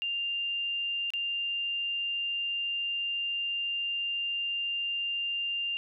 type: tone with dropouts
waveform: sine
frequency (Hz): 2794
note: F7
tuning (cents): 0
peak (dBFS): -29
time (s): 0.02-5.77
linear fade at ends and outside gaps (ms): 0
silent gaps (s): 1.104-1.136
effects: none